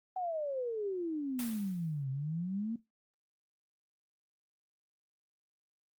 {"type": "exponential two-way sweep", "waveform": "sine", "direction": "down then up", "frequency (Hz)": [760, 130.81, 235.7], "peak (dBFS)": -33, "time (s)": [0.16, 2.76], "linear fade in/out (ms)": 5, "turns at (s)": 2.1}
{"type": "noise with exponential decay", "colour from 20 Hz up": "white", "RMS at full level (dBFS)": -40, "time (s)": [1.39, 2.04], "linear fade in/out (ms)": 0, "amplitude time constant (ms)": 140}
{"effects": ["noise-tail reverb RT60 0.2 s tail -19 dB re dry", "Opus 32 kbps"]}